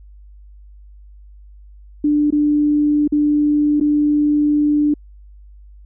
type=tone with dropouts; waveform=sine; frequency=295.8 Hz; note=D4; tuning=13 cents sharp; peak=-12 dBFS; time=2.04-4.94 s; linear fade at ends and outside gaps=5 ms; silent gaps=2.305-2.324 / 3.077-3.122 / 3.8-3.809 s; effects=added 50 Hz sine -39 dBFS peak until 5.85 s